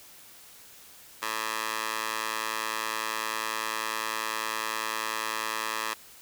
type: tone with high-pass filter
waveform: 15% pulse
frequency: 110 Hz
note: A2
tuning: in tune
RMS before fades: -32 dBFS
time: 1.22-5.94 s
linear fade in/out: 5 ms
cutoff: 1100 Hz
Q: 1.1
effects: white hiss -51 dBFS RMS until 6.21 s